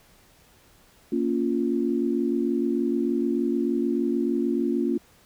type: chord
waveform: sine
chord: Bb minor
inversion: none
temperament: just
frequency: 233.1 / 279.7 / 349.6 Hz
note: Bb3 / Db4 / F4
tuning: 0 / +16 / +2 cents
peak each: -26 dBFS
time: 1.12-4.98 s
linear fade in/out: 5 ms
effects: pink hiss -57 dBFS RMS until 5.25 s